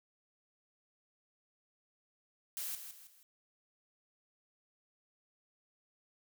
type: noise with echo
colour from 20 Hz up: blue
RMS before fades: -40 dBFS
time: 2.57-2.75 s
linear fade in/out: 0 ms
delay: 160 ms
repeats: 3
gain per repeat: -8 dB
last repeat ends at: 3.23 s
effects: none